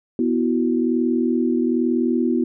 sine chord, B suspended fourth, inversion none, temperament just, 246.9 / 329.3 / 370.4 Hz, B3 / E4 / F#4, 0 / -2 / +2 cents, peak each -19 / -22 / -24 dBFS, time 0.19-2.44 s, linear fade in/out 2 ms, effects none

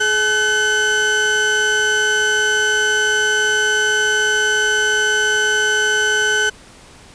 35% pulse tone pair together, 424.9 / 1514.2 Hz, G#4 / F#6, +40 / +40 cents, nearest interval octave + minor seventh, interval 2200 cents, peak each -20 / -13 dBFS, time 0-6.5 s, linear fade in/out 10 ms, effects pink hiss -43 dBFS RMS until 7.14 s + resampled to 22050 Hz

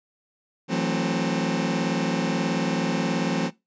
sawtooth chord, F# half-diminished seventh, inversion third, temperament just, 166.5 / 185 / 222 / 266.4 Hz, E3 / F#3 / A3 / C4, +18 / 0 / +16 / +31 cents, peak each -24 dBFS, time 0.68-3.51 s, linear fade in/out 50 ms, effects noise-tail reverb RT60 0.2 s tail -20 dB re dry + resampled to 16000 Hz

